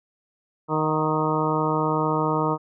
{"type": "harmonic tone with a mistuned harmonic", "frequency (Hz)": 155.56, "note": "D#3", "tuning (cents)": 0, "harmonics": [1, 2, 3, 4, 5, 6, 7, 8], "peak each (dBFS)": [-27, -27, -27, -31, -33, -27, -30, -29], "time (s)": [0.68, 2.58], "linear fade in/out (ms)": 50, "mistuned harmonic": 5, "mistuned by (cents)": -31, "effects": []}